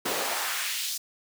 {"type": "noise with high-pass filter sweep", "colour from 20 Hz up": "pink", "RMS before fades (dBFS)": -30, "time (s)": [0.05, 0.98], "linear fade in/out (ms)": 10, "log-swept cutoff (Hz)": [320, 5200], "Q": 1.3, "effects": []}